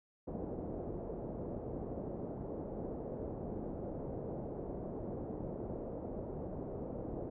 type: low-pass noise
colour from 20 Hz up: white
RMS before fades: -42 dBFS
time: 0.27-7.3 s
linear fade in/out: 10 ms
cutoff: 560 Hz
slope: 24 dB/octave
effects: none